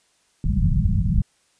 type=low-pass noise; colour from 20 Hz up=pink; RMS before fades=-19 dBFS; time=0.44-1.22 s; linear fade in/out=2 ms; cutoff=210 Hz; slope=96 dB/octave; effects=white hiss -63 dBFS RMS until 1.59 s + resampled to 22050 Hz